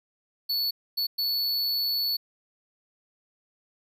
square tone bursts at uneven times, 4435 Hz, C#8, in tune, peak -25 dBFS, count 3, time 0.49-0.71 / 0.97-1.07 / 1.18-2.17 s, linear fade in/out 10 ms, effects none

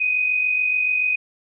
sine tone pair together, 2453 / 2500 Hz, D#7 / D#7, -25 / +8 cents, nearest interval unison, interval 33 cents, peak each -27 / -18 dBFS, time 0-1.16 s, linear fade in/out 10 ms, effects none

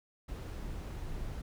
brown noise, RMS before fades -40 dBFS, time 0.28-1.42 s, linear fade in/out 10 ms, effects none

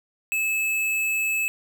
sine tone with hard clipping, 2603 Hz, E7, 22 cents flat, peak -23 dBFS, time 0.32-1.48 s, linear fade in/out 0 ms, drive 14 dB, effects none

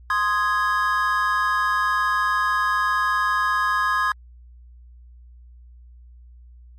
triangle chord, Ab major, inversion first, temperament equal, 1046.5 / 1244.5 / 1661.2 Hz, C6 / Eb6 / Ab6, 0 / 0 / 0 cents, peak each -21 dBFS, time 0.1-4.12 s, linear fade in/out 2 ms, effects added 60 Hz sine -43 dBFS peak until 6.78 s + MP3 64 kbps

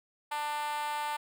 5% pulse tone with high-pass filter, 296.8 Hz, D4, 18 cents sharp, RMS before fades -34 dBFS, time 0.31-1.17 s, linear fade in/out 10 ms, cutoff 860 Hz, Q 5.9, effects none

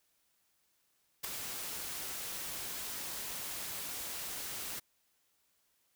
white noise with ADSR envelope, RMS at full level -35 dBFS, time 1.23-4.8 s, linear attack 17 ms, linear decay 4 ms, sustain -6 dB, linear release 13 ms, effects white hiss -75 dBFS RMS until 5.95 s

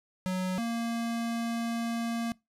square tone pair in turn, 185 / 231.9 Hz, F#3 / A#3, 0 / -9 cents, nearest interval major third, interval 391 cents, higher second, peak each -29 / -30 dBFS, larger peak first, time 0.26-0.58 / 0.58-2.32 s, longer second, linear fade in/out 0 ms, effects noise-tail reverb RT60 0.2 s tail -22 dB re dry + low-pass 12000 Hz 12 dB/octave

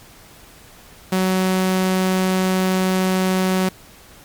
sawtooth tone, 186.8 Hz, F#3, 17 cents sharp, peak -12 dBFS, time 1.12-3.69 s, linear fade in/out 5 ms, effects pink hiss -45 dBFS RMS until 4.24 s + MP3 96 kbps

